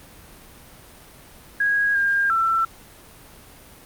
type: tone with pitch steps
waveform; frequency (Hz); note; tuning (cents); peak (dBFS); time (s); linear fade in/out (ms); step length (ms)
sine; 1648 / 1608 / 1339; G#6 / G6 / E6; -14 / +44 / +27; -17; 1.6-2.65; 5; 350
effects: pink hiss -46 dBFS RMS until 3.85 s + Opus 32 kbps